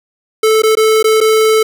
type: tone with dropouts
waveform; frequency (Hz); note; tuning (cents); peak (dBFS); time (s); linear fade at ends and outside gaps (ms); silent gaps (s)
square; 437.8; A4; -9; -8; 0.43-1.63; 5; 0.621-0.634 / 0.753-0.77 / 1.028-1.042 / 1.205-1.211
effects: 8-bit